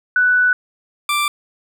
sine / 20% pulse tone pair in turn, 1487 / 1176.5 Hz, F#6 / D6, +8 / +3 cents, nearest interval major third, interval 405 cents, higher first, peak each -11 dBFS, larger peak neither, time 0.16-0.53 / 1.09-1.28 s, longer first, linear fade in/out 2 ms, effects none

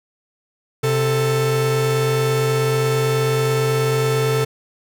45% pulse tone pair together, 130.81 / 441.6 Hz, C3 / A4, 0 / +6 cents, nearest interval octave + major sixth, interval 2106 cents, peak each -19 dBFS, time 0.83-4.45 s, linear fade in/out 10 ms, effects none

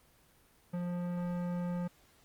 sine tone with tanh clipping, 176.1 Hz, F3, 15 cents sharp, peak -35 dBFS, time 0.73-1.88 s, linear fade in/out 10 ms, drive 16 dB, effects pink hiss -65 dBFS RMS until 2.24 s + Opus 24 kbps

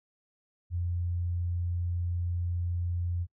sine tone, 87.31 Hz, F2, in tune, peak -28 dBFS, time 0.7-3.27 s, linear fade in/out 50 ms, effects noise-tail reverb RT60 0.1 s tail -25 dB re dry

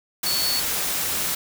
sine tone in noise, 4435 Hz, C#8, in tune, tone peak -23 dBFS, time 0.26-0.6 s, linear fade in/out 5 ms, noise white, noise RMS -25 dBFS, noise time 0.23-1.35 s, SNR -1 dB, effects none

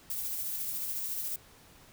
violet noise with tremolo, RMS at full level -34 dBFS, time 0.1-1.36 s, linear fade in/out 2 ms, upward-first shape sine, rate 14 Hz, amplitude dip 30%, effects pink hiss -57 dBFS RMS until 1.92 s

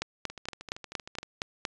two click trains, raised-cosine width 0.2 ms, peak -24 / -13 dBFS, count 13 / 8, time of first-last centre 0.3-1.23 / 0.02-1.652 s, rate 12.9 / 4.29 Hz, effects resampled to 22050 Hz

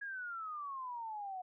sine exponential sweep, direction down, 1669 to 727 Hz, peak -40 dBFS, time 0.01-1.42 s, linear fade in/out 10 ms, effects none

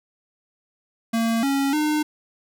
square tone with pitch steps, 228.1 / 275.9 / 303.3 Hz, A#3 / C#4 / D#4, -37 / -8 / -44 cents, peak -20 dBFS, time 1.13-2.03 s, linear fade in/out 10 ms, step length 300 ms, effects none

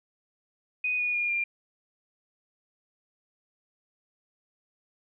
sine tone with pitch steps, 2489 / 2456 / 2424 / 2392 Hz, D#7 / D#7 / D#7 / D7, 0 / -23 / -46 / +31 cents, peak -25 dBFS, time 0.84-1.44 s, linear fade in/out 5 ms, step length 150 ms, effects none

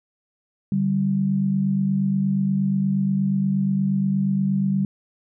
sine tone pair together, 146 / 194.43 Hz, D3 / G3, -10 / -14 cents, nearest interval perfect fourth, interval 496 cents, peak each -25 / -19 dBFS, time 0.72-4.85 s, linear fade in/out 2 ms, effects none

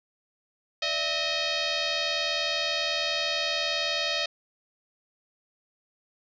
sine tone with frequency modulation, 587.3 Hz, D5, in tune, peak -25 dBFS, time 0.82-4.26 s, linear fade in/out 5 ms, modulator 627 Hz, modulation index 7.1, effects none

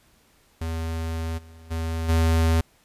square tone with level steps, 81.6 Hz, E2, 17 cents flat, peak -27 / -45 / -26 / -18 dBFS, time 0.61-2.61 s, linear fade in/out 5 ms, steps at 1.37 / 1.7 / 2.08 s, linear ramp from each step 20 ms, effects pink hiss -60 dBFS RMS until 2.84 s + resampled to 32000 Hz

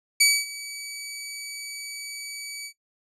15% pulse tone with ADSR envelope, 2281 Hz, C#7, 49 cents sharp, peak -8 dBFS, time 0.2-2.73 s, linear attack 10 ms, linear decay 240 ms, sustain -20 dB, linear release 75 ms, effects noise-tail reverb RT60 0.1 s tail -17 dB re dry + resampled to 32000 Hz

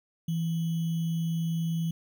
sine tone with sample-and-hold, 164.81 Hz, E3, in tune, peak -26 dBFS, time 0.28-1.91 s, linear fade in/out 5 ms, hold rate 3150 Hz, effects none

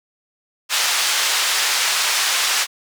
white band-pass noise, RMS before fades -19 dBFS, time 0.69-2.67 s, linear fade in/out 50 ms, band 930 to 6000 Hz, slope 12 dB/octave, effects none

